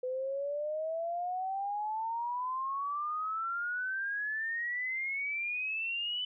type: exponential sweep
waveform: sine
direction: up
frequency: 502 to 3016 Hz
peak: -32 dBFS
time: 0.03-6.25 s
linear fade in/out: 5 ms
effects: none